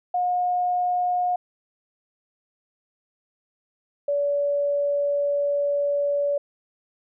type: tone pair in turn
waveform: sine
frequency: 719 / 572.6 Hz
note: F#5 / D5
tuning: -50 / -44 cents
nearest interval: major third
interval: 394 cents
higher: first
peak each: -20 dBFS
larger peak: neither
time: 0.14-1.36 / 4.08-6.38 s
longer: second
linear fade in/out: 5 ms
effects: none